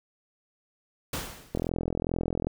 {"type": "noise with exponential decay", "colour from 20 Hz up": "pink", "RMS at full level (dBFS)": -30, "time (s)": [1.13, 1.69], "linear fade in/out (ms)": 5, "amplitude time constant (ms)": 120}
{"type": "click train", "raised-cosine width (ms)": 2, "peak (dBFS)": -15, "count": 40, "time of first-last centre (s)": [1.55, 2.47], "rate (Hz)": 42.4}
{"effects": []}